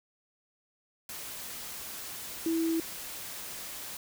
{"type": "tone in noise", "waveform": "sine", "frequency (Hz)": 327.8, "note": "E4", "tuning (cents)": -10, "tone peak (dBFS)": -26, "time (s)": [2.46, 2.8], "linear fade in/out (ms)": 2, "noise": "white", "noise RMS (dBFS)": -41, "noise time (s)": [1.09, 3.97], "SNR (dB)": 12, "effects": []}